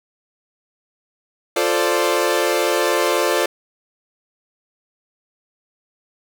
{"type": "chord", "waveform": "sawtooth", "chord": "D minor seventh", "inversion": "first", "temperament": "equal", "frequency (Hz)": [349.2, 440, 523.3, 587.3], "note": ["F4", "A4", "C5", "D5"], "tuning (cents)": [0, 0, 0, 0], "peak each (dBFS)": -18, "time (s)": [1.56, 3.46], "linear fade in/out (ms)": 5, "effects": []}